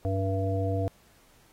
harmonic tone with a mistuned harmonic, 96.3 Hz, G2, 30 cents flat, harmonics 1 / 3 / 5 / 7, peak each -27 / -34 / -33 / -33 dBFS, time 0.05-0.88 s, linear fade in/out 0 ms, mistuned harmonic 1, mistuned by +22 cents, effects pink hiss -61 dBFS RMS until 1.52 s + AAC 48 kbps

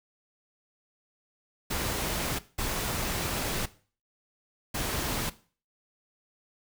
pink noise bursts at uneven times, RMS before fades -31 dBFS, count 3, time 1.7-2.39 / 2.58-3.66 / 4.74-5.3 s, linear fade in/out 10 ms, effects noise-tail reverb RT60 0.4 s tail -17 dB re dry

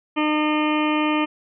harmonic tone, 303.9 Hz, D#4, 41 cents flat, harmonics 1 / 2 / 3 / 4 / 6 / 7 / 8 / 9 / 10, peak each -20 / -29 / -27 / -27 / -35 / -33 / -30 / -35 / -33 dBFS, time 0.16-1.26 s, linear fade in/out 20 ms, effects none

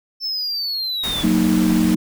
triangle linear sweep, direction down, 5340 to 3385 Hz, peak -20 dBFS, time 0.2-1.25 s, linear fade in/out 50 ms
pink noise, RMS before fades -28 dBFS, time 1.03-1.95 s, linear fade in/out 10 ms
sine chord, D# minor, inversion first, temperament equal with one note detuned, 185 / 231.3 / 311.1 Hz, F#3 / A#3 / D#4, 0 / -13 / 0 cents, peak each -18 dBFS, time 1.23-1.96 s, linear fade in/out 10 ms
effects none

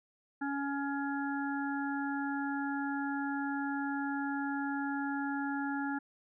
harmonic tone, 280 Hz, C#4, 18 cents sharp, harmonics 1 / 3 / 5 / 6, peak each -34 / -39 / -41 / -42 dBFS, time 0.41-5.99 s, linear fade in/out 10 ms, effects none

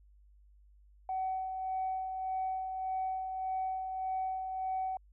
sine tone with tremolo, 755 Hz, F#5, 35 cents sharp, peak -30 dBFS, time 1.09-4.97 s, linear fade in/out 2 ms, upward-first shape sine, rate 1.7 Hz, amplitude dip 45%, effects tanh soft clip ceiling -27 dBFS + added 50 Hz sine -58 dBFS peak until 5.12 s

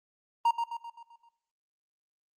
triangle tone with echo, 932.3 Hz, A#5, in tune, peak -19 dBFS, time 0.45-0.51 s, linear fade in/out 5 ms, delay 130 ms, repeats 6, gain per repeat -6 dB, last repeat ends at 1.29 s, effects noise-tail reverb RT60 0.8 s tail -20 dB re dry + Opus 32 kbps

